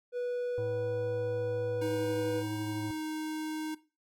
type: tone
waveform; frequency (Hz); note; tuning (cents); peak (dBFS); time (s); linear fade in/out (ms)
triangle; 489.9; B4; -14; -29; 0.12-2.44; 50
type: harmonic tone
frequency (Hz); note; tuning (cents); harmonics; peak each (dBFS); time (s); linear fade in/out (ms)
108.8; A2; -19; 1 / 3 / 5 / 7 / 9; -37 / -47 / -51 / -54 / -56; 0.58-2.91; 0
type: tone with pitch glide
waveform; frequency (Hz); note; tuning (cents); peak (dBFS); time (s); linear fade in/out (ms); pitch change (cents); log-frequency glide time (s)
square; 314.6 to 311.2; D#4 to D#4; +19 to 0; -35; 1.81-3.75; 10; -19; 2.63-3.04
effects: noise-tail reverb RT60 0.3 s tail -17 dB re dry